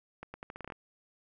accelerating click train, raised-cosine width 0.5 ms, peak -27 dBFS, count 10, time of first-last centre 0.23-0.722 s, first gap 110 ms, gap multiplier 0.81, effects none

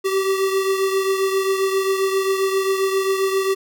square beating tone pair, 384.9 / 392.4 Hz, G4 / G4, -32 / +2 cents, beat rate 7.5 Hz, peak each -19 / -26 dBFS, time 0.04-3.55 s, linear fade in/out 20 ms, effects none

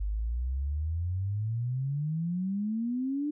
sine exponential sweep, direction up, 49 to 301.4 Hz, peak -28 dBFS, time 0-3.31 s, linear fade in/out 10 ms, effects none

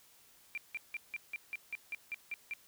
sine tone bursts, 2370 Hz, D7, 15 cents sharp, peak -36 dBFS, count 11, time 0.55-2.536 s, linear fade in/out 0 ms, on 26 ms, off 170 ms, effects white hiss -63 dBFS RMS until 2.67 s

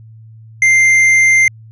sine tone with tanh clipping, 2093 Hz, C7, in tune, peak -8 dBFS, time 0.62-1.48 s, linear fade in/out 2 ms, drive 8 dB, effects added 111 Hz sine -35 dBFS peak until 1.71 s + resampled to 24000 Hz

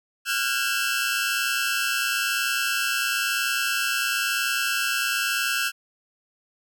sawtooth tone cluster, 1386 / 1487 / 1618 / 2643 Hz, F6 / F#6 / G#6 / E7, -14 / +8 / -46 / +4 cents, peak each -25 dBFS, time 0.25-5.72 s, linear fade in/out 50 ms, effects none

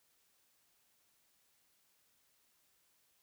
silence, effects white hiss -74 dBFS RMS until 3.22 s

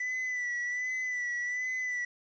triangle tone with vibrato, 1981 Hz, B6, 5 cents sharp, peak -29 dBFS, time 0-2.05 s, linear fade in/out 5 ms, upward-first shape sine, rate 1.3 Hz, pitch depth 39 cents each way, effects resampled to 16000 Hz + 10-bit

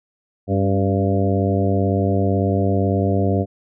harmonic tone with a mistuned harmonic, 98 Hz, G2, in tune, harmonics 1 / 2 / 3 / 4 / 5 / 6 / 7, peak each -19 / -22 / -24 / -25 / -26 / -27 / -27 dBFS, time 0.47-3.46 s, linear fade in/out 50 ms, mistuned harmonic 3, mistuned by -49 cents, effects none

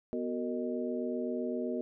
harmonic tone with a mistuned harmonic, 123.47 Hz, B2, in tune, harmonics 2 / 3 / 4 / 5, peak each -35 / -37 / -38 / -40 dBFS, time 0.13-1.81 s, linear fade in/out 0 ms, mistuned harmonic 4, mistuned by -130 cents, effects none

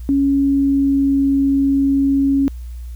sine tone with pitch glide, 277.2 to 275.3 Hz, C#4 to C#4, 0 to -12 cents, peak -12 dBFS, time 0.09-2.48 s, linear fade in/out 0 ms, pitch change -12 cents, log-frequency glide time 0.36-1.31 s, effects added 60 Hz sine -27 dBFS peak until 2.95 s + white hiss -53 dBFS RMS until 2.95 s

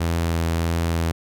sawtooth tone with vibrato, 83.3 Hz, E2, 19 cents sharp, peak -16 dBFS, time 0-1.12 s, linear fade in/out 10 ms, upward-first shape sine, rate 1.6 Hz, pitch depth 11 cents each way, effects none

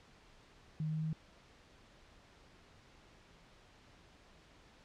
sine tone with pitch steps, 155.6 / 156.77 / 157.95 Hz, D#3 / D#3 / D#3, 0 / +13 / +26 cents, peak -34 dBFS, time 0.8-1.13 s, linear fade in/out 2 ms, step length 110 ms, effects pink hiss -62 dBFS RMS until 4.84 s + low-pass 5000 Hz 12 dB/octave

